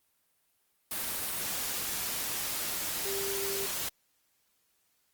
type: tone in noise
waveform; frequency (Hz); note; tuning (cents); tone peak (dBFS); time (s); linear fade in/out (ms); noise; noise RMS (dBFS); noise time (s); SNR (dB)
sine; 394; G4; +9; -35; 3.05-3.66; 5; white; -34; 0.91-3.89; -4
effects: white hiss -73 dBFS RMS until 5.13 s + Opus 32 kbps